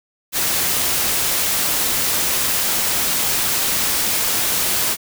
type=noise; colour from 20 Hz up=white; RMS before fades=-19 dBFS; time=0.32-4.97 s; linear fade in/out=50 ms; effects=none